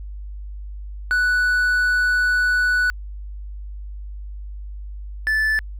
triangle tone pair in turn, 1482 / 1748.7 Hz, F#6 / A6, +2 / -11 cents, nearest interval minor third, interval 287 cents, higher second, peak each -14 / -15 dBFS, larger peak first, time 1.11-2.9 / 5.27-5.59 s, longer first, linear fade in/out 0 ms, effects added 50 Hz sine -30 dBFS peak until 5.79 s

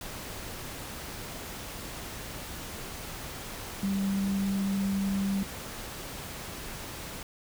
sine tone in noise, 196 Hz, G3, in tune, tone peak -26 dBFS, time 3.83-5.43 s, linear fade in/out 2 ms, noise pink, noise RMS -40 dBFS, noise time 0.01-7.23 s, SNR +11 dB, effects none

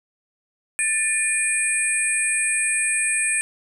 sine tone cluster, 1768 / 2413 / 8280 / 9770 Hz, A6 / D7 / C9 / D#9, +8 / +46 / -19 / -33 cents, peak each -27 / -24 / -22 / -28 dBFS, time 0.79-3.41 s, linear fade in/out 0 ms, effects none

